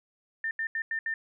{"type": "tone bursts at uneven times", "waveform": "sine", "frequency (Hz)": 1800, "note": "A6", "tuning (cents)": 39, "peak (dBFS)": -28, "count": 5, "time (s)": [[0.44, 0.51], [0.59, 0.67], [0.75, 0.82], [0.91, 0.99], [1.06, 1.14]], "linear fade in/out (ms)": 2, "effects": []}